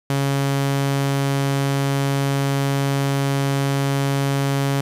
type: tone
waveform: sawtooth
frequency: 138.5 Hz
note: C#3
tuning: 1 cent flat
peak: -14 dBFS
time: 0.1-4.81 s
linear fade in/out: 2 ms
effects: resampled to 32000 Hz + 7-bit